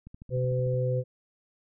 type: click train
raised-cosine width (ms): 5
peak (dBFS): -32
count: 10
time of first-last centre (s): 0.07-0.742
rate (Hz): 13.4
type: harmonic tone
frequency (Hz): 126.8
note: B2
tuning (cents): +46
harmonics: 1 / 3 / 4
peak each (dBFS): -26 / -37 / -29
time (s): 0.3-1.04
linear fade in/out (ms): 50
effects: none